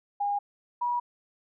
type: tone pair in turn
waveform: sine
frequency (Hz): 813 / 966.8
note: G#5 / B5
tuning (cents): -37 / -37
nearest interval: minor third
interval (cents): 300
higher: second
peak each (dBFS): -25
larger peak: neither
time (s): 0.2-0.39 / 0.81-1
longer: neither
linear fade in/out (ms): 10
effects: none